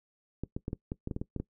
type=clicks; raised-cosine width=3 ms; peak=-21 dBFS; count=11; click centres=0.436 / 0.565 / 0.681 / 0.731 / 0.919 / 1.074 / 1.112 / 1.164 / 1.215 / 1.363 / 1.4 s; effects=noise-tail reverb RT60 0.1 s tail -20 dB re dry